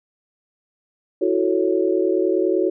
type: chord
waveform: sine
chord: F# minor seventh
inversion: third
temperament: equal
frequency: 329.6 / 370 / 440 / 554.4 Hz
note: E4 / F#4 / A4 / C#5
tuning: 0 / 0 / 0 / 0 cents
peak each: -22 / -19 / -24 / -25 dBFS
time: 1.21-2.7 s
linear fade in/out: 10 ms
effects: none